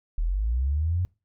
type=linear sweep; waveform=sine; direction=up; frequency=37.25 to 92.5 Hz; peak=-22 dBFS; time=0.18-1.05 s; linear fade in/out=0 ms; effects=noise-tail reverb RT60 0.3 s tail -25 dB re dry